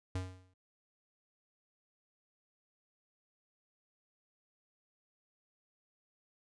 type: tone with exponential decay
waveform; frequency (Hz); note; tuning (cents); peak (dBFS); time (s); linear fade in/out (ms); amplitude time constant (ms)
square; 92.5; F#2; 0; -33; 0.15-0.54; 5; 84
effects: resampled to 22050 Hz